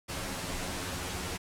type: noise with comb filter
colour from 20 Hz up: pink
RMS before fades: -36 dBFS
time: 0.08-1.38 s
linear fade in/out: 20 ms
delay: 11 ms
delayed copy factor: +0.8
effects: low-pass 11000 Hz 12 dB/octave